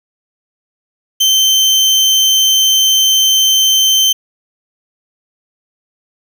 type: tone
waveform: 30% pulse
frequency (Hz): 3104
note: G7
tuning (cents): -18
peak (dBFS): -5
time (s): 1.2-4.13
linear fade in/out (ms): 10
effects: none